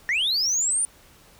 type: linear sweep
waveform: sine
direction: up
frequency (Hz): 1797 to 9397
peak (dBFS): -18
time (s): 0.09-0.85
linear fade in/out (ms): 0
effects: tanh soft clip ceiling -19 dBFS + pink hiss -53 dBFS RMS until 1.39 s